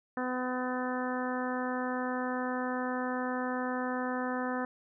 harmonic tone, 252.5 Hz, B3, 39 cents sharp, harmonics 1 / 2 / 3 / 4 / 5 / 6 / 7, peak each -34 / -37 / -39 / -40 / -41 / -42 / -42 dBFS, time 0.17-4.65 s, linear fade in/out 2 ms, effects none

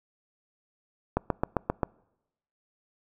click train, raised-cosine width 1 ms, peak -10 dBFS, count 6, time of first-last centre 1.17-1.832 s, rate 7.55 Hz, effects noise-tail reverb RT60 0.9 s tail -26 dB re dry

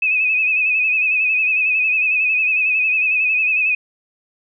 sine tone with vibrato, 2546 Hz, D#7, 39 cents sharp, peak -14 dBFS, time 0.02-3.75 s, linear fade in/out 5 ms, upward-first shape sine, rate 11 Hz, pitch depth 57 cents each way, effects none

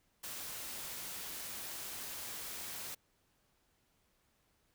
white noise, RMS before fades -44 dBFS, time 0.23-2.95 s, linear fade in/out 10 ms, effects pink hiss -75 dBFS RMS until 4.74 s

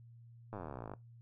slowing click train, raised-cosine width 1 ms, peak -30 dBFS, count 30, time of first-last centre 0.53-0.937 s, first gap 9 ms, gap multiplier 1.03, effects noise-tail reverb RT60 0.2 s tail -20 dB re dry + added 117 Hz sine -54 dBFS peak until 1.21 s

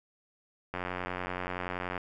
click train, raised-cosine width 0.5 ms, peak -19 dBFS, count 113, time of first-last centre 0.74-1.978 s, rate 90.5 Hz, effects none

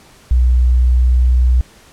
sine tone with pitch glide, 61.74 to 62.13 Hz, B1 to B1, 0 to +11 cents, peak -8 dBFS, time 0.31-1.61 s, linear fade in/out 0 ms, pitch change +11 cents, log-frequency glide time 0.68-1.2 s, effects pink hiss -45 dBFS RMS until 1.92 s + low-pass 11000 Hz 12 dB/octave

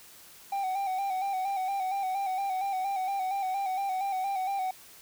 triangle tone with vibrato, 770 Hz, G5, 31 cents flat, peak -26 dBFS, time 0.52-4.71 s, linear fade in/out 5 ms, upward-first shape square, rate 4.3 Hz, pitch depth 49 cents each way, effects white hiss -52 dBFS RMS until 5.01 s

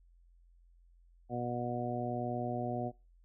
harmonic tone, 121.4 Hz, B2, 29 cents flat, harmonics 1 / 2 / 3 / 4 / 5 / 6, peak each -40 / -39 / -42 / -45 / -41 / -39 dBFS, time 1.29-2.92 s, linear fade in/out 50 ms, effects noise-tail reverb RT60 0.3 s tail -23 dB re dry + added 43 Hz sine -60 dBFS peak until 3.24 s

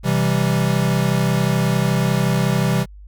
square chord, C major, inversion none, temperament equal, 130.81 / 164.81 / 196 Hz, C3 / E3 / G3, 0 / 0 / 0 cents, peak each -20 / -21 / -22 dBFS, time 0.03-2.86 s, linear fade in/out 50 ms, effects added 50 Hz sine -37 dBFS peak until 3.07 s

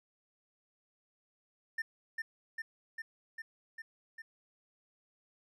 triangle tone with echo, 1800 Hz, A6, 39 cents sharp, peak -31 dBFS, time 1.78-1.82 s, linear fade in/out 5 ms, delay 400 ms, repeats 6, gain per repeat -2 dB, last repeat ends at 4.22 s, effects none

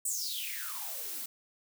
blue noise with high-pass filter sweep, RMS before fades -37 dBFS, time 0.05-1.26 s, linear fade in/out 5 ms, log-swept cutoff 8600 to 230 Hz, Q 9.1, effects none

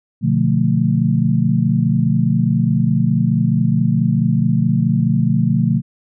sine chord, B half-diminished seventh, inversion none, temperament just, 123.47 / 148.16 / 177.8 / 222.2 Hz, B2 / D3 / F3 / A3, 0 / +16 / +31 / +17 cents, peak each -18 dBFS, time 0.21-5.82 s, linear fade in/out 50 ms, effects none

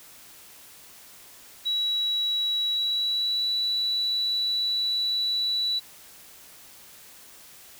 sine tone with pitch glide, 3900 to 3943 Hz, B7 to B7, -23 to -4 cents, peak -23 dBFS, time 1.65-5.8 s, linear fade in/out 20 ms, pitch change +19 cents, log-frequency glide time 2.71-3.47 s, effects white hiss -49 dBFS RMS until 7.79 s

